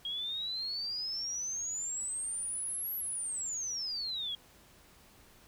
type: exponential two-way sweep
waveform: sine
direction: up then down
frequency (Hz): 3254 to 11840 to 3254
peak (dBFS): -34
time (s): 0.05-4.35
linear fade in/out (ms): 2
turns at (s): 2.95
effects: pink hiss -60 dBFS RMS until 5.47 s